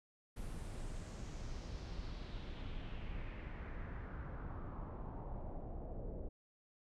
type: noise with low-pass filter sweep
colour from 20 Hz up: brown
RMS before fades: -45 dBFS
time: 0.36-6.29 s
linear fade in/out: 10 ms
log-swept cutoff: 11000 to 510 Hz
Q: 2.5
effects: none